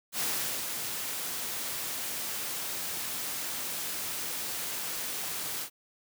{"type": "noise with ADSR envelope", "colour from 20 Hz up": "white", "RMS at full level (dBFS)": -30, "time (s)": [0.12, 5.7], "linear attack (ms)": 77, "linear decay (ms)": 440, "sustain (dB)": -5, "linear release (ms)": 80, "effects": ["high-pass 100 Hz 12 dB/octave"]}